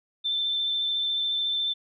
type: tone with vibrato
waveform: sine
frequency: 3548 Hz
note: A7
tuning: 14 cents sharp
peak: -24 dBFS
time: 0.24-1.74 s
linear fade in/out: 20 ms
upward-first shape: triangle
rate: 14 Hz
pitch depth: 15 cents each way
effects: none